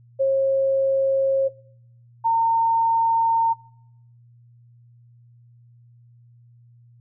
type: tone pair in turn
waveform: sine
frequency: 540 / 912.6 Hz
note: C#5 / A#5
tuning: -45 / -37 cents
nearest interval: major sixth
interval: 908 cents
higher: second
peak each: -16 dBFS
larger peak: neither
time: 0.19-1.49 / 2.24-3.54 s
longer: neither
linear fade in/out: 20 ms
effects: noise-tail reverb RT60 0.7 s tail -23 dB re dry + added 119 Hz sine -49 dBFS peak until 7 s